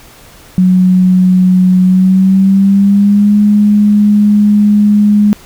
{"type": "tone with pitch glide", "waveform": "sine", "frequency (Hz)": [183.9, 207.6], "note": ["F#3", "G#3"], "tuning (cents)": [-10, 0], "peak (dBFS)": -4, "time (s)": [0.58, 5.33], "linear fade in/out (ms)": 0, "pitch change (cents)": 210, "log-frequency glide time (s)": [1.83, 3.38], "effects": ["pink hiss -38 dBFS RMS until 5.45 s"]}